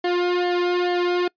sawtooth tone with flanger, 354.7 Hz, F4, 27 cents sharp, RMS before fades -21 dBFS, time 0.04-1.28 s, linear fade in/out 5 ms, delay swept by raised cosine 0.78 to 1.76 ms, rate 2.3 Hz, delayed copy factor -0.95, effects noise-tail reverb RT60 0.1 s tail -25 dB re dry + resampled to 11025 Hz

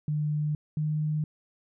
sine tone pair in turn, 150.3 / 152.75 Hz, D3 / D#3, +40 / -32 cents, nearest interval unison, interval 28 cents, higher second, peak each -25 dBFS, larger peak neither, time 0.08-0.55 / 0.77-1.24 s, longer neither, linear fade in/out 2 ms, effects none

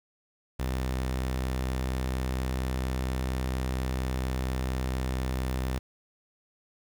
sawtooth tone, 64.3 Hz, C2, 30 cents flat, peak -24 dBFS, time 0.59-5.79 s, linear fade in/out 10 ms, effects 9-bit

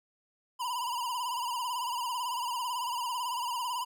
square tone with vibrato, 973 Hz, B5, 26 cents flat, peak -32 dBFS, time 0.59-3.85 s, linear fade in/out 20 ms, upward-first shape sine, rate 18 Hz, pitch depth 85 cents each way, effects none

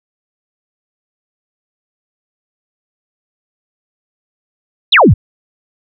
sine exponential sweep, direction down, 4274 to 72.9 Hz, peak -3 dBFS, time 4.92-5.14 s, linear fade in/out 10 ms, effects none

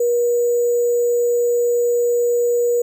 sine tone with sample-and-hold, 479.1 Hz, A#4, 47 cents sharp, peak -14 dBFS, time 0-2.82 s, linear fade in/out 5 ms, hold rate 7350 Hz, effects none

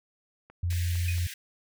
click train, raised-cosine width 0.5 ms, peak -35 dBFS, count 4, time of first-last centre 0.5-1.182 s, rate 4.4 Hz
sine tone, 87.31 Hz, F2, in tune, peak -25 dBFS, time 0.63-1.27 s, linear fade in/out 5 ms
pink high-pass noise, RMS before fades -41 dBFS, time 0.7-1.34 s, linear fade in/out 5 ms, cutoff 1600 Hz, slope 96 dB/octave
sine tone with exponential decay, 2489 Hz, D#7, in tune, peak -30 dBFS, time 1.08-1.22 s, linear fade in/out 5 ms, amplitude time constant 30 ms
effects none

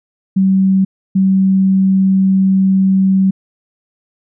sine tone bursts at uneven times, 191.3 Hz, G3, 42 cents flat, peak -8 dBFS, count 2, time 0.36-0.85 / 1.15-3.31 s, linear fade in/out 10 ms, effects none

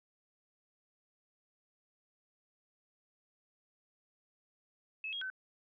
sine tone with pitch steps, 2594 / 3273 / 1525 Hz, E7 / G#7 / G6, -28 / -26 / -48 cents, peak -37 dBFS, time 5.04-5.301 s, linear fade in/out 2 ms, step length 87 ms, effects none

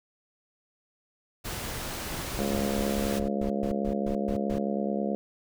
pink noise, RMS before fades -35 dBFS, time 1.44-3.2 s, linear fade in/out 20 ms
brown noise bursts, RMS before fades -36 dBFS, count 12, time 2.11-4.584 s, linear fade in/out 2 ms, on 87 ms, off 130 ms
harmonic tone, 69.3 Hz, C#2, in tune, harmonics 3 / 4 / 5 / 6 / 7 / 8 / 9 / 10, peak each -29 / -38 / -37 / -37 / -36 / -34 / -45 / -38 dBFS, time 2.39-5.15 s, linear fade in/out 0 ms
effects none

